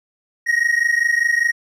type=tone pair together; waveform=triangle; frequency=1870 / 1895 Hz; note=A#6 / A#6; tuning=+5 / +28 cents; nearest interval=unison; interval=23 cents; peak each=-16 dBFS; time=0.46-1.52 s; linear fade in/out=20 ms; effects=resampled to 32000 Hz

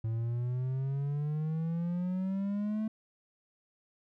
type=exponential sweep; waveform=triangle; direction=up; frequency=110.9 to 220 Hz; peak=-28 dBFS; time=0.04-2.88 s; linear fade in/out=5 ms; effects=none

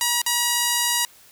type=tone with dropouts; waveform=5% pulse; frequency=959 Hz; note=A#5; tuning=49 cents sharp; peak=-7 dBFS; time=0.01-1.05 s; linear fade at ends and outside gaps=1 ms; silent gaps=0.217-0.263 s; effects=white hiss -51 dBFS RMS until 1.31 s

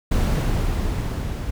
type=noise with level ramp; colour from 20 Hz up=brown; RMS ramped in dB=-18 to -28 dBFS; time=0.11-1.51 s; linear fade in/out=10 ms; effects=none

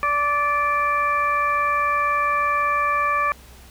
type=harmonic tone with a mistuned harmonic; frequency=582 Hz; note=D5; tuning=16 cents flat; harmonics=1 / 2 / 3 / 4; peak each=-30 / -19 / -27 / -27 dBFS; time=0.03-3.32 s; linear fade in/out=0 ms; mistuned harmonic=4; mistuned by=+18 cents; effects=added 63 Hz sine -45 dBFS peak until 3.7 s + pink hiss -48 dBFS RMS until 3.7 s

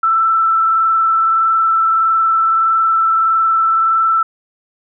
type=tone with frequency modulation; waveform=sine; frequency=1328 Hz; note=E6; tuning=12 cents sharp; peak=-10 dBFS; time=0.03-4.23 s; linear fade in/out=5 ms; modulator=21.6 Hz; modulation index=0.71; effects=none

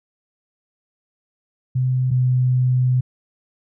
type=tone pair in turn; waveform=sine; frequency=128.2 / 126.8 Hz; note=C3 / B2; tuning=-35 / +46 cents; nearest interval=unison; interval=19 cents; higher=first; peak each=-16 / -14 dBFS; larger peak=second; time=1.75-2.11 / 2.11-3.01 s; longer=second; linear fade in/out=10 ms; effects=none

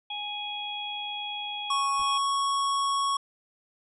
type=harmonic tone; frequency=830.6 Hz; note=G#5; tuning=in tune; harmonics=1 / 3 / 4; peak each=-37 / -39 / -34 dBFS; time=0.1-2.18 s; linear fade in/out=5 ms
type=tone; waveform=square; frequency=1108 Hz; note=C#6; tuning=1 cent flat; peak=-25 dBFS; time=1.7-3.17 s; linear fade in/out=5 ms
type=noise with exponential decay; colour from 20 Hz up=brown; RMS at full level=-41 dBFS; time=1.99-2.1 s; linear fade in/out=5 ms; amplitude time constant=23 ms
effects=resampled to 24000 Hz

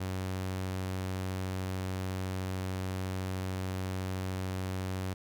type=tone; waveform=sawtooth; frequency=93.7 Hz; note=F#2; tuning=22 cents sharp; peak=-29 dBFS; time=0-5.14 s; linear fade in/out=10 ms; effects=none

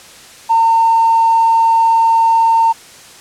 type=tone with tanh clipping; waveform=triangle; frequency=909 Hz; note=A#5; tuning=44 cents flat; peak=-7 dBFS; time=0.49-2.73 s; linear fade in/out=20 ms; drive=1 dB; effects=white hiss -38 dBFS RMS until 3.2 s + low-pass 9000 Hz 12 dB/octave

